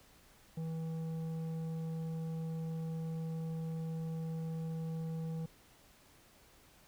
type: tone with tanh clipping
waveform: sine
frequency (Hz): 162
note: E3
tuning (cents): -30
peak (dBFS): -38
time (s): 0.57-5.46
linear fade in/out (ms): 5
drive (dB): 9
effects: pink hiss -63 dBFS RMS until 6.87 s